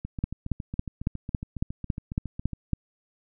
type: two click trains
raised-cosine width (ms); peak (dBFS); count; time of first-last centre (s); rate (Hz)
5; -12 / -21; 10 / 19; 0.24-2.733 / 0.05-2.533; 3.61 / 7.25
effects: none